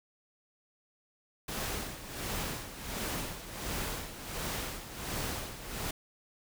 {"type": "noise with tremolo", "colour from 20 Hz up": "pink", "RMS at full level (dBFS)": -35, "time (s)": [1.48, 5.91], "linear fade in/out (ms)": 5, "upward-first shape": "sine", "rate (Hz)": 1.4, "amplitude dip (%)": 70, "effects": []}